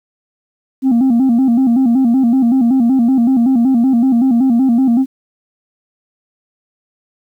sine tone with vibrato, 248.8 Hz, B3, 13 cents sharp, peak -6 dBFS, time 0.82-5.06 s, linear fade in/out 50 ms, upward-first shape square, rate 5.3 Hz, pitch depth 110 cents each way, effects tanh soft clip ceiling -7 dBFS + 8-bit

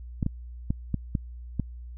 clicks, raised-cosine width 5 ms, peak -13 dBFS, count 6, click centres 0.228 / 0.264 / 0.705 / 0.943 / 1.152 / 1.597 s, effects added 60 Hz sine -38 dBFS peak until 1.97 s

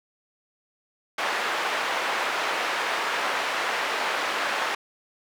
white band-pass noise, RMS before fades -27 dBFS, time 1.18-4.75 s, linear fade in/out 5 ms, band 540 to 1900 Hz, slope 12 dB/octave, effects none

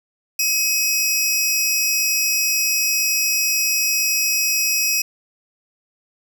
20% pulse tone pair together, 2547 / 5718 Hz, D#7 / F8, +40 / +40 cents, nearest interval octave + major second, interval 1400 cents, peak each -15 dBFS, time 0.39-5.02 s, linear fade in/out 5 ms, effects none

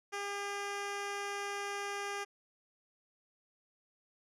10% pulse tone with low-pass filter, 403.1 Hz, G4, 48 cents sharp, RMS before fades -39 dBFS, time 0.12-2.25 s, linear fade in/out 20 ms, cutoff 8800 Hz, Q 0.7, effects none

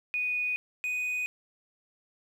sine / triangle tone pair in turn, 2476 / 2488 Hz, D#7 / D#7, -9 / -1 cents, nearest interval unison, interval 8 cents, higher second, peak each -27 dBFS, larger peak neither, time 0.14-0.56 / 0.84-1.26 s, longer neither, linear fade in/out 0 ms, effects 10-bit

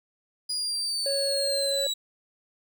35% pulse linear sweep, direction down, 4922 to 3875 Hz, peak -25 dBFS, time 0.49-1.94 s, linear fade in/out 10 ms
triangle tone, 554.4 Hz, C#5, in tune, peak -25 dBFS, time 1.06-1.87 s, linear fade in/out 2 ms
effects none

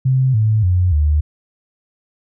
sine tone with pitch steps, 130.81 / 108.73 / 90.38 / 75.13 Hz, C3 / A2 / F#2 / D2, 0 / -20 / -40 / +40 cents, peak -11 dBFS, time 0.05-1.21 s, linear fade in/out 10 ms, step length 290 ms, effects none

